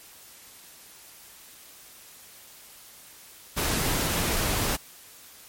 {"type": "noise", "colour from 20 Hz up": "pink", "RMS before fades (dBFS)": -26, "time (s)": [3.56, 4.77], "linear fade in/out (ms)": 20, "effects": ["white hiss -49 dBFS RMS until 5.48 s", "MP3 64 kbps"]}